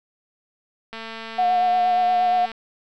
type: click train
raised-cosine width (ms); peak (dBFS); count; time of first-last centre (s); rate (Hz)
0.3; -19; 358; 0.93-2.517; 225
type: tone with vibrato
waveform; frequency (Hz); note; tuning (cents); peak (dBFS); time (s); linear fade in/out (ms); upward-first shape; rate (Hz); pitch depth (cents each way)
sine; 723; F#5; -40; -16; 1.38-2.46; 10; sine; 8.5; 26
effects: none